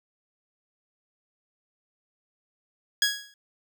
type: tone with exponential decay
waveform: 15% pulse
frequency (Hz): 1661.2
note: G#6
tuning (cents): 0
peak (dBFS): -11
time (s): 3.02-3.34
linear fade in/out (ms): 2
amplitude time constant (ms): 69
effects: none